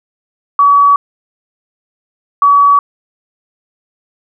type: tone pair in turn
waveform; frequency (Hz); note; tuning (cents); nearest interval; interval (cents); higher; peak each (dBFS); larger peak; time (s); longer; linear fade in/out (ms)
sine; 1137 / 1137; C#6 / C#6; +44 / +44; unison; 0; neither; -4; neither; 0.59-0.96 / 2.42-2.79; neither; 2
effects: none